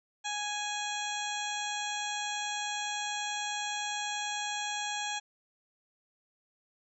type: harmonic tone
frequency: 830.6 Hz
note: G#5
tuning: in tune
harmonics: 1 / 2 / 3 / 4 / 5 / 7 / 8 / 9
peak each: -37 / -40 / -41 / -39 / -45 / -45 / -45 / -44 dBFS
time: 0.24-5.2 s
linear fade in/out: 20 ms
effects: none